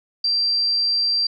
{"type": "tone", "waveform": "sine", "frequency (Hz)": 4711, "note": "D8", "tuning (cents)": 5, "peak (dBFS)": -17, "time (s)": [0.24, 1.27], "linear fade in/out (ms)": 5, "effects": []}